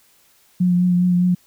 sine tone with vibrato, 178.7 Hz, F3, 40 cents sharp, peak -13 dBFS, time 0.6-1.35 s, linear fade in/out 10 ms, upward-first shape triangle, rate 4.9 Hz, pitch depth 25 cents each way, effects white hiss -56 dBFS RMS until 1.46 s

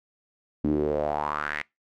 sawtooth tone with band-pass filter sweep, 74.5 Hz, D2, 25 cents sharp, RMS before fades -27 dBFS, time 0.64-1.62 s, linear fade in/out 5 ms, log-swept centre 260 to 2100 Hz, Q 4.9, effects noise-tail reverb RT60 0.2 s tail -24 dB re dry

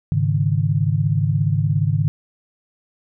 sine chord, Ab suspended fourth, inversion none, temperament equal, 103.83 / 138.59 / 155.56 Hz, Ab2 / Db3 / Eb3, 0 / 0 / 0 cents, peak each -20 dBFS, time 0.12-2.08 s, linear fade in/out 0 ms, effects none

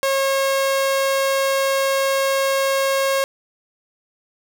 sawtooth tone, 543 Hz, C#5, 36 cents flat, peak -13 dBFS, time 0.03-3.24 s, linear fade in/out 0 ms, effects none

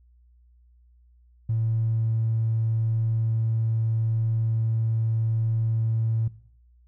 triangle tone with tanh clipping, 112.4 Hz, A2, 37 cents sharp, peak -21 dBFS, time 1.49-6.28 s, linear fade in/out 5 ms, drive 1 dB, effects noise-tail reverb RT60 0.6 s tail -19 dB re dry + added 60 Hz sine -54 dBFS peak until 6.87 s

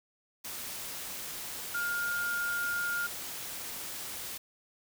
sine tone in noise, 1414 Hz, F6, 21 cents sharp, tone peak -30 dBFS, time 1.74-3.07 s, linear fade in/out 10 ms, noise white, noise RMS -40 dBFS, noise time 0.44-4.38 s, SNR +7 dB, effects none

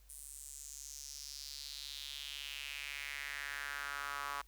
sawtooth tone with high-pass filter sweep, 141.9 Hz, C#3, 41 cents sharp, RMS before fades -45 dBFS, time 0.09-4.42 s, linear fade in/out 10 ms, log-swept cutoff 9500 to 1100 Hz, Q 3.5, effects added 50 Hz sine -60 dBFS peak until 4.47 s + white hiss -70 dBFS RMS until 4.47 s

